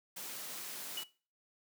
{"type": "high-pass noise", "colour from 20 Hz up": "white", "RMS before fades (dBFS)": -44, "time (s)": [0.16, 1.04], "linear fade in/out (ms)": 10, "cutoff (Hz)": 130, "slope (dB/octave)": 48}
{"type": "tone with exponential decay", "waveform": "sine", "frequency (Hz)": 2936, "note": "F#7", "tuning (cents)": -14, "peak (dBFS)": -35, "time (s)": [0.97, 1.14], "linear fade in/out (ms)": 5, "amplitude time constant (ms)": 35}
{"effects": ["noise-tail reverb RT60 0.4 s tail -21 dB re dry"]}